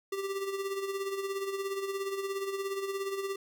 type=tone with tremolo; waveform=square; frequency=392 Hz; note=G4; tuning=in tune; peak=-31 dBFS; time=0.12-3.36 s; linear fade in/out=5 ms; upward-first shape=sine; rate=17 Hz; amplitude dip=55%; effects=none